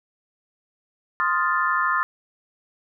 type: chord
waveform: sine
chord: F dominant seventh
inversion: second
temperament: equal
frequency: 1046.5 / 1244.5 / 1396.9 / 1760 Hz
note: C6 / Eb6 / F6 / A6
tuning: 0 / 0 / 0 / 0 cents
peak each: -24 / -24 / -26 / -25 dBFS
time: 1.2-2.03 s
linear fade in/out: 0 ms
effects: none